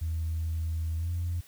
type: tone with pitch glide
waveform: sine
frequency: 81 to 86.31 Hz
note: E2 to F2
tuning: -30 to -20 cents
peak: -27 dBFS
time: 0.01-1.41 s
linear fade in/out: 10 ms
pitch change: +110 cents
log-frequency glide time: 0.97-1.11 s
effects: tanh soft clip ceiling -24 dBFS + white hiss -56 dBFS RMS until 1.47 s